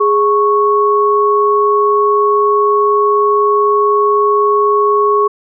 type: tone pair together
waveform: sine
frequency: 414.3 / 1106 Hz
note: G#4 / C#6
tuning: -4 / -4 cents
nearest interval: octave + perfect fourth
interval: 1700 cents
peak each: -11 dBFS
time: 0-5.28 s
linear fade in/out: 10 ms
effects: none